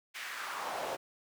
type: noise with high-pass filter sweep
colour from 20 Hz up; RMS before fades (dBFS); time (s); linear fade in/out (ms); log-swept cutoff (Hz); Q
brown; -39; 0.14-0.97; 20; 2200 to 530; 2.1
effects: none